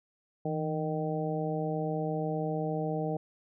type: harmonic tone with a mistuned harmonic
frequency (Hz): 154.7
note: D#3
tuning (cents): -10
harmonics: 1 / 2 / 3 / 4 / 5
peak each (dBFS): -33 / -37 / -35 / -37 / -38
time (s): 0.45-3.17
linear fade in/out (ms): 5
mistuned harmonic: 1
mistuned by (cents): +67
effects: none